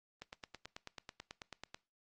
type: click train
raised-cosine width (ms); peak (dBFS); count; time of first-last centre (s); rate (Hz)
0.2; -28; 15; 0.22-1.745; 9.18
effects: noise-tail reverb RT60 0.3 s tail -21 dB re dry + Opus 24 kbps